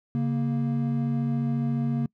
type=tone pair together; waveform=triangle; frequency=138.6 / 233.1 Hz; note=C#3 / A#3; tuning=0 / 0 cents; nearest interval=major sixth; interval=900 cents; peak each=-24 dBFS; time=0.15-2.06 s; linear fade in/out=0 ms; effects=noise-tail reverb RT60 0.1 s tail -25 dB re dry